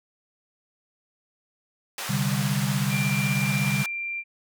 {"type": "band-pass noise", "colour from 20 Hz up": "pink", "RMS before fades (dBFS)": -33, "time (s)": [1.98, 3.86], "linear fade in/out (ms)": 2, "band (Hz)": [810, 15000], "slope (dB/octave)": 12}
{"type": "chord", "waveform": "sine", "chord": "C suspended second", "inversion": "none", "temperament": "just", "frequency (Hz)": [130.81, 147.16, 196.22], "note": ["C3", "D3", "G3"], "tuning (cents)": [0, 4, 2], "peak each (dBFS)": -27, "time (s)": [2.09, 3.84], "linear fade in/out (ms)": 10}
{"type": "tone", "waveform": "sine", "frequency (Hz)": 2370, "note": "D7", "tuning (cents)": 15, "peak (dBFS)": -28, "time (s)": [2.89, 4.24], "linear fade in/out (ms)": 50}
{"effects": []}